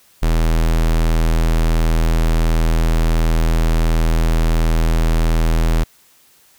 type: tone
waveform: square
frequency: 40.71 Hz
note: E1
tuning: 21 cents flat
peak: -13 dBFS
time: 0.22-5.84 s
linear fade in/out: 10 ms
effects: white hiss -52 dBFS RMS until 6.58 s